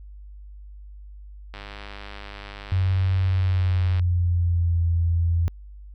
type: click train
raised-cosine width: 0.3 ms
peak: -22 dBFS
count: 249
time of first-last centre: 1.54-3.995 s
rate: 101 Hz
type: tone with pitch glide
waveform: sine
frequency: 92.6 to 84.43 Hz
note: F#2 to E2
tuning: +2 to +42 cents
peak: -18 dBFS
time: 2.72-5.48 s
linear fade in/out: 0 ms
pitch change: -160 cents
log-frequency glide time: 3.23-4.84 s
effects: added 50 Hz sine -39 dBFS peak until 5.94 s